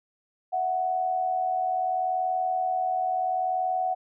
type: tone pair together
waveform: sine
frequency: 659.3 / 740 Hz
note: E5 / F#5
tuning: 0 / 0 cents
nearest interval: major second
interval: 200 cents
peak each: -33 / -24 dBFS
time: 0.52-3.95 s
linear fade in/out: 20 ms
effects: none